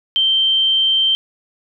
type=tone; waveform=sine; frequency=3130 Hz; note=G7; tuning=3 cents flat; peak=-12 dBFS; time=0.16-1.15 s; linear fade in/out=0 ms; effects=none